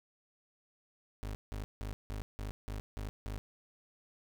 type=tone bursts; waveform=30% pulse; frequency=51.4 Hz; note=G#1; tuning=17 cents flat; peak=-35 dBFS; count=8; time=1.23-3.38 s; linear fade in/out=0 ms; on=120 ms; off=170 ms; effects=none

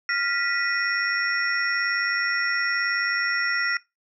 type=tone cluster; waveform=sine; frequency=1395 / 1853 / 1952 / 2471 / 5500 Hz; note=F6 / A#6 / B6 / D#7 / F8; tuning=-2 / -11 / -21 / -13 / -27 cents; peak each=-27 / -33 / -25 / -33 / -31 dBFS; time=0.09-3.77 s; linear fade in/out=2 ms; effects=noise-tail reverb RT60 0.2 s tail -20 dB re dry

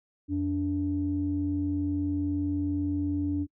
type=tone pair together; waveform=sine; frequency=87.31 / 289.7 Hz; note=F2 / D4; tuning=0 / -24 cents; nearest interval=octave + major sixth; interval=2076 cents; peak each=-31 / -26 dBFS; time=0.28-3.47 s; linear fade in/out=50 ms; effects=noise-tail reverb RT60 0.1 s tail -26 dB re dry + tanh soft clip ceiling -18 dBFS

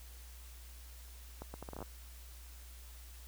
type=accelerating click train; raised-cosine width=1 ms; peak=-30 dBFS; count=10; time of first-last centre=1.42-1.826 s; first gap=120 ms; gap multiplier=0.72; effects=added 60 Hz sine -50 dBFS peak until 3.27 s + white hiss -58 dBFS RMS until 3.27 s

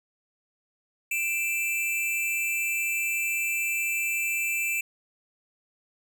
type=tone pair together; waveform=square; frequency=2358 / 2647 Hz; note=D7 / E7; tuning=+6 / +7 cents; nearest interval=major second; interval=201 cents; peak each=-29 / -29 dBFS; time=1.11-4.81 s; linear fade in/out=5 ms; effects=none

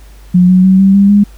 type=tone with pitch steps; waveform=sine; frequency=179.7 / 184.33 / 189.07 / 193.94 / 198.93 / 204.1 Hz; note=F3 / F#3 / F#3 / G3 / G3 / G#3; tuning=+50 / -6 / +38 / -18 / +26 / -30 cents; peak=-3 dBFS; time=0.34-1.24 s; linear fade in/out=10 ms; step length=150 ms; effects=added 50 Hz sine -33 dBFS peak until 1.37 s + pink hiss -45 dBFS RMS until 1.37 s

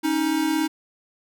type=tone pair together; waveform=square; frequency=277.2 / 314.7 Hz; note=C#4 / D#4; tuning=0 / +20 cents; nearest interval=major second; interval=220 cents; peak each=-27 / -22 dBFS; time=0.03-0.68 s; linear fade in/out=20 ms; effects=none

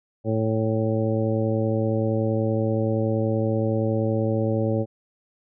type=harmonic tone; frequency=110.6 Hz; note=A2; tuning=9 cents sharp; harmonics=1 / 2 / 3 / 4 / 5 / 7; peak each=-24 / -27 / -28 / -29 / -27 / -38 dBFS; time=0.24-4.86 s; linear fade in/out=50 ms; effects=none

